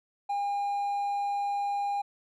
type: tone with hard clipping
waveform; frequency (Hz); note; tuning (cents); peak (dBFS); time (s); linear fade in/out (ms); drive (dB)
triangle; 808; G#5; -48; -28; 0.29-2.02; 10; 5
effects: none